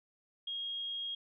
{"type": "tone", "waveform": "sine", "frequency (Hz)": 3264, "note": "G#7", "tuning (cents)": -31, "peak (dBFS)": -36, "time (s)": [0.47, 1.15], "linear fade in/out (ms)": 5, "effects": []}